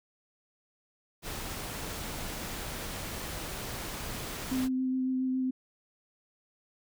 pink noise, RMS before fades -38 dBFS, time 1.22-4.69 s, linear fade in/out 50 ms
sine tone with vibrato, 258.7 Hz, C4, 19 cents flat, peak -27 dBFS, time 4.51-5.51 s, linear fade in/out 10 ms, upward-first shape sine, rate 7.2 Hz, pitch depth 12 cents each way
effects none

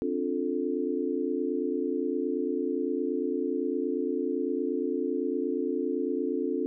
sine chord, D minor seventh, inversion third, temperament just, 264.3 / 293.7 / 352.4 / 440.5 Hz, C4 / D4 / F4 / A4, +18 / 0 / +16 / +2 cents, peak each -32 dBFS, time 0.02-6.66 s, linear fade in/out 0 ms, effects none

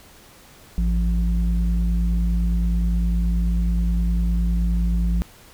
sine tone pair together, 55 / 174.61 Hz, A1 / F3, 0 / 0 cents, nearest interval octave + minor sixth, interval 2000 cents, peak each -17 / -23 dBFS, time 0.78-5.22 s, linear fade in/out 0 ms, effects tanh soft clip ceiling -12 dBFS + pink hiss -48 dBFS RMS until 5.53 s

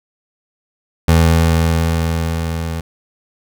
25% pulse tone with level ramp, 82.2 Hz, E2, 4 cents flat, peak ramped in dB -4 to -17 dBFS, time 1.08-2.81 s, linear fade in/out 5 ms, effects none

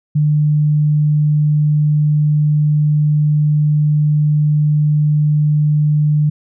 sine tone, 150 Hz, D3, 37 cents sharp, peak -10 dBFS, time 0.15-6.3 s, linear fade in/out 10 ms, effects none

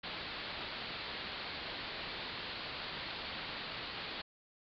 white low-pass noise, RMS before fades -43 dBFS, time 0.03-4.22 s, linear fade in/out 10 ms, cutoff 4600 Hz, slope 96 dB/octave, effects none

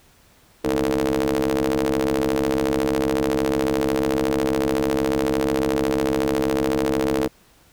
sawtooth ring-modulated tone, 68.2 Hz, C#2, 28 cents flat, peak -12 dBFS, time 0.64-7.28 s, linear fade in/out 10 ms, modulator 382 Hz, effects pink hiss -55 dBFS RMS until 7.72 s

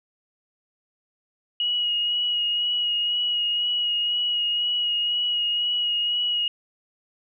sine tone with vibrato, 2898 Hz, F#7, 37 cents flat, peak -21 dBFS, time 1.6-6.48 s, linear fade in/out 2 ms, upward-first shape sine, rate 2 Hz, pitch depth 18 cents each way, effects none

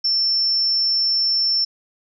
sine tone, 5380 Hz, E8, 34 cents sharp, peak -16 dBFS, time 0.04-1.65 s, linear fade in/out 10 ms, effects none

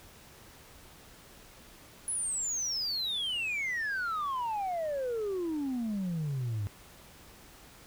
sine exponential sweep, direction down, 10548 to 98 Hz, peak -28 dBFS, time 2.08-6.67 s, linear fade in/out 0 ms, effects tanh soft clip ceiling -29 dBFS + pink hiss -54 dBFS RMS until 7.86 s

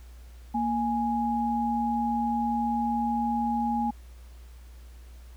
sine tone pair together, 233.1 / 830.7 Hz, A#3 / G#5, 0 / 0 cents, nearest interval octave + minor seventh, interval 2200 cents, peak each -27 dBFS, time 0.54-3.91 s, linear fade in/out 10 ms, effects added 60 Hz sine -44 dBFS peak until 5.36 s + pink hiss -59 dBFS RMS until 5.36 s

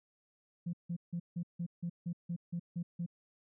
sine tone bursts, 172 Hz, F3, 26 cents flat, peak -33 dBFS, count 11, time 0.66-3.063 s, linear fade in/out 10 ms, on 73 ms, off 160 ms, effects tanh soft clip ceiling -30 dBFS

